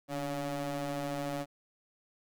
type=ring-modulated tone; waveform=25% pulse; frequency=140.4 Hz; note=C#3; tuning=22 cents sharp; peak=-27 dBFS; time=0.08-1.46 s; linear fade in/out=50 ms; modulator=428 Hz; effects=none